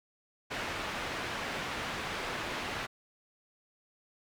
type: low-pass noise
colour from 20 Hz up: white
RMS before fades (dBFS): -37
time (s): 0.5-2.87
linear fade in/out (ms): 20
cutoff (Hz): 2300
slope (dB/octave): 12
effects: none